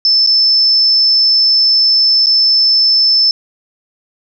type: tone with dropouts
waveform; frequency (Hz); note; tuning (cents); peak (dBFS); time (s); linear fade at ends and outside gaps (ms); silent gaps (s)
sine; 5274; E8; 0; -7; 0.05-3.31; 1; 0.264-0.272 / 2.26-2.268
effects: 8-bit